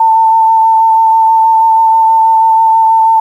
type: tone with vibrato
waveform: sine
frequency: 894 Hz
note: A5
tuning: 27 cents sharp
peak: -4 dBFS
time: 0-3.2 s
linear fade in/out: 5 ms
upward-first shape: sine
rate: 6.2 Hz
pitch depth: 14 cents each way
effects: 7-bit